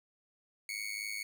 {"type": "tone with amplitude modulation", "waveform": "sawtooth", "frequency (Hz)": 2211, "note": "C#7", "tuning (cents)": -5, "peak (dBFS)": -30, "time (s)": [0.69, 1.23], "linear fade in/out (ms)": 2, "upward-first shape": "sine", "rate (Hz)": 104, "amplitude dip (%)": 80, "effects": []}